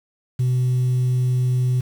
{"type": "tone", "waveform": "sine", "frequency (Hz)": 126.2, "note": "B2", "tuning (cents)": 38, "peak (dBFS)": -14, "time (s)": [0.39, 1.81], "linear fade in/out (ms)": 10, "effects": ["tanh soft clip ceiling -15 dBFS", "7-bit"]}